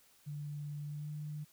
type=tone with pitch glide; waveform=sine; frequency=146.83 to 149.92 Hz; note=D3 to D3; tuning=0 to +36 cents; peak=-39 dBFS; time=0.26-1.45 s; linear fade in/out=20 ms; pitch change=+36 cents; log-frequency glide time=0.86-1.1 s; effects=white hiss -66 dBFS RMS until 1.52 s